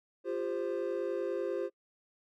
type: chord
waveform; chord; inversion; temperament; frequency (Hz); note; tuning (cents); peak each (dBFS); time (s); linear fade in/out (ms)
triangle; F suspended second; none; equal with one note detuned; 349.2 / 399.3 / 523.3; F4 / G4 / C5; 0 / +32 / 0; -34; 0.24-1.7; 50
effects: noise-tail reverb RT60 0.1 s tail -25 dB re dry + tanh soft clip ceiling -21 dBFS